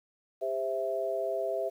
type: chord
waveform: sine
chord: C major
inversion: second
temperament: equal with one note detuned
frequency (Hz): 400.2 / 523.3 / 659.3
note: G4 / C5 / E5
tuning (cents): +36 / 0 / 0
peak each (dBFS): -35 / -35 / -31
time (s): 0.41-1.7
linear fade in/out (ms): 20
effects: 10-bit